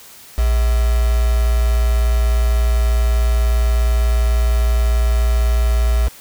sine tone with quantisation, 58.27 Hz, A#1, in tune, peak -12 dBFS, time 0.37-6.09 s, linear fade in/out 20 ms, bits 4, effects white hiss -41 dBFS RMS until 6.2 s

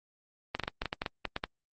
clicks, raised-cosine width 0.3 ms, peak -15 dBFS, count 12, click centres 0.55 / 0.597 / 0.636 / 0.679 / 0.819 / 0.857 / 0.929 / 1.019 / 1.062 / 1.253 / 1.364 / 1.439 s, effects Opus 24 kbps

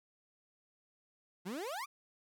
30% pulse exponential sweep, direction up, 168 to 1244.5 Hz, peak -36 dBFS, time 1.45-1.86 s, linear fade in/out 20 ms, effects none

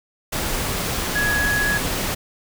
sine tone in noise, 1674 Hz, G#6, 13 cents sharp, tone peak -19 dBFS, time 1.15-1.78 s, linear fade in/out 10 ms, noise pink, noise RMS -24 dBFS, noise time 0.32-2.15 s, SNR +2 dB, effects none

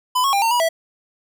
square tone with pitch steps, 1004 / 1098 / 798 / 911 / 969 / 656 Hz, B5 / C#6 / G5 / A#5 / B5 / E5, +28 / -17 / +31 / -40 / -33 / -9 cents, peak -16 dBFS, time 0.15-0.69 s, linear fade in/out 10 ms, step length 90 ms, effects none

